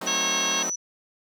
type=chord; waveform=10% pulse; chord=F# diminished seventh; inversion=none; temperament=equal; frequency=185 / 220 / 261.6 / 311.1 Hz; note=F#3 / A3 / C4 / Eb4; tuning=0 / 0 / 0 / 0 cents; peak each=-28 dBFS; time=0.01-0.7 s; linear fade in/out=5 ms
type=tone; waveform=sine; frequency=5940 Hz; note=F#8; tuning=6 cents sharp; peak=-26 dBFS; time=0.06-0.76 s; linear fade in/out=10 ms
type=harmonic tone; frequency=545 Hz; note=C#5; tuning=29 cents flat; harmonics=2 / 3 / 4 / 5 / 6 / 7 / 8 / 9; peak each=-33 / -35 / -35 / -32 / -29 / -35 / -36 / -42 dBFS; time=0.07-0.63 s; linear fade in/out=5 ms
effects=none